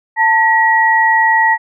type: tone pair together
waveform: sine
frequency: 890 / 1911.1 Hz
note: A5 / A#6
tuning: +20 / +43 cents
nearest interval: octave + minor second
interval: 1323 cents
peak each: -11 dBFS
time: 0.16-1.58 s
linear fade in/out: 50 ms
effects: none